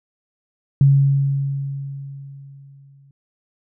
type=tone with exponential decay; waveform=sine; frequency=138.59 Hz; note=C#3; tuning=in tune; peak=-8 dBFS; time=0.81-3.11 s; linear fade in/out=2 ms; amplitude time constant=500 ms; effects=none